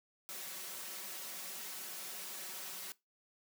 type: noise with comb filter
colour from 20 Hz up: white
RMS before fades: -45 dBFS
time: 0.29-2.92 s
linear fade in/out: 0 ms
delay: 5.3 ms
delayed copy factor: +0.95
effects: noise-tail reverb RT60 0.2 s tail -20 dB re dry + high-pass 200 Hz 12 dB/octave